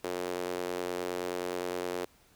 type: tone with high-pass filter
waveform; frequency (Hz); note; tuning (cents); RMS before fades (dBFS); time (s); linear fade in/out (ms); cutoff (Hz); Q
sawtooth; 89.6; F2; +45; -35; 0.04-2.05; 0; 410; 2.4
effects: pink hiss -63 dBFS RMS until 2.35 s